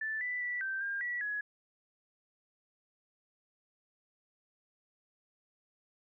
sine tone with pitch steps, 1758 / 1983 / 1962 / 1559 / 1605 / 1942 / 1680 Hz, A6 / B6 / B6 / G6 / G6 / B6 / G#6, -2 / +7 / -12 / -10 / +40 / -30 / +19 cents, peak -33 dBFS, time 0.01-1.41 s, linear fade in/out 5 ms, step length 200 ms, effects none

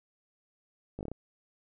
slowing click train, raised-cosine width 2 ms, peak -25 dBFS, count 6, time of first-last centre 0.99-1.116 s, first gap 18 ms, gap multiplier 1.17, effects none

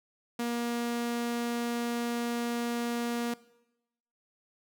sawtooth tone, 237.1 Hz, A#3, 30 cents sharp, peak -26 dBFS, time 0.39-3.34 s, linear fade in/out 5 ms, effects noise-tail reverb RT60 0.9 s tail -20 dB re dry

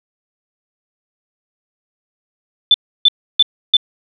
sine tone bursts, 3520 Hz, A7, in tune, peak -5 dBFS, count 4, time 2.71-3.768 s, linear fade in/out 2 ms, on 32 ms, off 310 ms, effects none

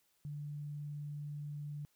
sine tone, 146.83 Hz, D3, in tune, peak -40 dBFS, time 0.25-1.85 s, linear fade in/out 0 ms, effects white hiss -75 dBFS RMS until 1.95 s

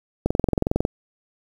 click train, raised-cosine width 2 ms, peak -6 dBFS, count 14, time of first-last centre 0.26-0.851 s, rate 22 Hz, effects 7-bit

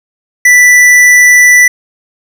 sine tone with tanh clipping, 1975.5 Hz, B6, in tune, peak -3 dBFS, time 0.45-1.68 s, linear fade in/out 5 ms, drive 15 dB, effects none

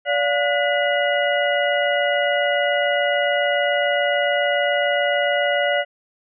sine tone cluster, 578 / 705 / 1456 / 1992 / 2882 Hz, D5 / F5 / F#6 / B6 / F#7, -28 / +16 / -28 / +14 / -46 cents, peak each -20 / -24 / -25 / -24 / -27 dBFS, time 0.05-5.85 s, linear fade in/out 50 ms, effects none

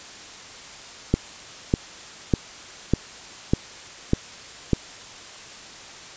click train, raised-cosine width 3 ms, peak -4 dBFS, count 7, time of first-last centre 1.14-4.733 s, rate 1.67 Hz, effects white hiss -41 dBFS RMS until 6.16 s + resampled to 16000 Hz

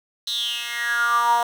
10% pulse tone with high-pass filter sweep, 236.8 Hz, A#3, 27 cents sharp, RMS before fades -22 dBFS, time 0.27-1.43 s, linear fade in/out 2 ms, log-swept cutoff 4100 to 800 Hz, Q 8.4, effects none

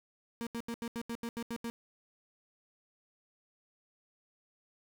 35% pulse tone bursts, 233.1 Hz, A#3, in tune, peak -34 dBFS, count 10, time 0.41-1.7 s, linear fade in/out 0 ms, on 57 ms, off 80 ms, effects none

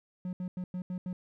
triangle tone bursts at uneven times, 181.5 Hz, F#3, 33 cents flat, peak -31 dBFS, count 6, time 0.25-0.33 / 0.4-0.48 / 0.57-0.64 / 0.74-0.82 / 0.9-0.98 / 1.06-1.13 s, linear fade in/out 2 ms, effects none

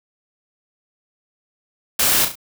white noise with echo, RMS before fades -17 dBFS, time 1.99-2.25 s, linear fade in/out 5 ms, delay 35 ms, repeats 3, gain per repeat -7 dB, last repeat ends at 2.355 s, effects none

